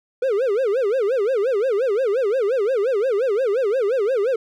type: tone with vibrato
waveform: triangle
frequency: 461.3 Hz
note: A#4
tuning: 18 cents flat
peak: -15 dBFS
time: 0.22-4.36 s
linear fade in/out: 5 ms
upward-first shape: sine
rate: 5.7 Hz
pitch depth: 280 cents each way
effects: none